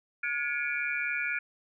sine tone cluster, 1438 / 1689 / 2248 / 2392 Hz, F#6 / G#6 / C#7 / D7, -50 / +29 / +24 / +31 cents, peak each -33 / -36 / -36 / -33 dBFS, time 0.23-1.39 s, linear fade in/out 5 ms, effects none

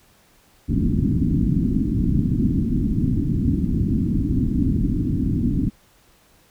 white low-pass noise, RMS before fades -20 dBFS, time 0.68-5.7 s, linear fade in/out 20 ms, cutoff 290 Hz, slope 48 dB/octave, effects pink hiss -56 dBFS RMS until 6.5 s

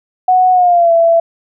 sine tone with pitch glide, 738 to 669 Hz, F#5 to E5, -5 to +25 cents, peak -6 dBFS, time 0.28-1.2 s, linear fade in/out 5 ms, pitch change -170 cents, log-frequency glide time 0.52-0.92 s, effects none

